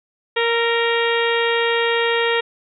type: harmonic tone with a mistuned harmonic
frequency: 466.2 Hz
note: A#4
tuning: in tune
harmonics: 1 / 2 / 3 / 4 / 5 / 6 / 7 / 8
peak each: -19 / -25 / -27 / -23 / -27 / -28 / -28 / -31 dBFS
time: 0.36-2.41 s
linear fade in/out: 10 ms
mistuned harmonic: 3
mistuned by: -29 cents
effects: none